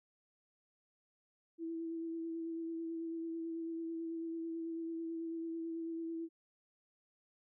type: tone with vibrato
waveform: sine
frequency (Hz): 329.6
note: E4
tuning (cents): 0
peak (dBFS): -38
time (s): 1.58-6.29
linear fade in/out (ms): 50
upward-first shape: sine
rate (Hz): 9.1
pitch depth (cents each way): 17
effects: none